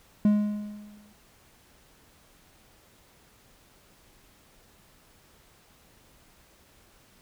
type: tone with exponential decay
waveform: triangle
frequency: 208.5 Hz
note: G#3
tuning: 7 cents sharp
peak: -14 dBFS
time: 0.25-1.13 s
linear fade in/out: 2 ms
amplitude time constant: 190 ms
effects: pink hiss -59 dBFS RMS until 7.21 s